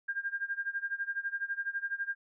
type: tone with tremolo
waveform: sine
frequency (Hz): 1605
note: G6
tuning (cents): +40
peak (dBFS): -29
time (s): 0.08-2.15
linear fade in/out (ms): 10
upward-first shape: sine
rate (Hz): 12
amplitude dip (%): 90
effects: none